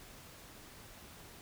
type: silence
effects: pink hiss -54 dBFS RMS until 1.41 s